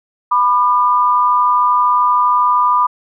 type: tone pair together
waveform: sine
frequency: 991 / 1203.8 Hz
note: B5 / D6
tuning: +6 / +42 cents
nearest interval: minor third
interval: 336 cents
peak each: -12 / -13 dBFS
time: 0.31-2.87 s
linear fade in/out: 10 ms
effects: none